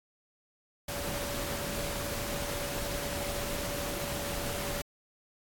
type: tone in noise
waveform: sine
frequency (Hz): 572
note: D5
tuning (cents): -46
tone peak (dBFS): -40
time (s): 0.88-4.82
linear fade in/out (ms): 5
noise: pink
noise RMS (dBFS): -36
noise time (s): 0.88-4.82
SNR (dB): -7
effects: AAC 64 kbps